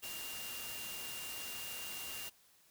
sine tone in noise, 2794 Hz, F7, in tune, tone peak -47 dBFS, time 0.02-2.3 s, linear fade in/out 20 ms, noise white, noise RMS -45 dBFS, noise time 0.02-2.3 s, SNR -5 dB, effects white hiss -67 dBFS RMS until 2.7 s

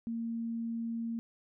sine tone, 230 Hz, A#3, 23 cents flat, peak -33 dBFS, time 0.07-1.19 s, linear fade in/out 0 ms, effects none

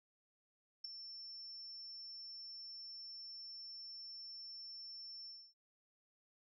sine tone with ADSR envelope, 5390 Hz, E8, 38 cents sharp, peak -38 dBFS, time 0.84-5.54 s, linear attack 7 ms, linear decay 9 ms, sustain -10 dB, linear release 270 ms, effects none

